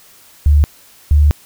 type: tone pair in turn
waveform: sine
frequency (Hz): 73.42 / 73.71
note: D2 / D2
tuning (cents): 0 / +7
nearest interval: unison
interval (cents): 7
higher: second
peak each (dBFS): -6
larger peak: neither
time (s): 0.46-0.64 / 1.11-1.31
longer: second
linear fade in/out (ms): 0
effects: white hiss -45 dBFS RMS until 1.45 s